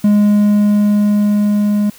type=tone with level ramp; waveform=triangle; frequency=207.2 Hz; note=G#3; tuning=4 cents flat; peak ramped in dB=-5 to -9 dBFS; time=0.04-1.9 s; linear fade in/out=5 ms; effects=white hiss -41 dBFS RMS until 1.98 s